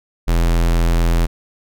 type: tone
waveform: square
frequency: 42.17 Hz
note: E1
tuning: 40 cents sharp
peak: -13 dBFS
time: 0.27-1.27 s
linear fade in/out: 20 ms
effects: none